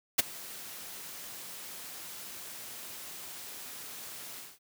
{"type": "noise with ADSR envelope", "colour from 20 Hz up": "white", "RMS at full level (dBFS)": -21, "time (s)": [0.18, 4.59], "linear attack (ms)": 13, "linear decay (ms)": 17, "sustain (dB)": -23, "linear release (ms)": 210, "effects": ["high-pass 100 Hz 12 dB/octave"]}